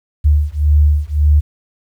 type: beating tone pair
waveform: sine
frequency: 73.42 / 75.22 Hz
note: D2 / D2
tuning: 0 / +42 cents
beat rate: 1.8 Hz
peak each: -12 dBFS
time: 0.24-1.41 s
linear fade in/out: 20 ms
effects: 8-bit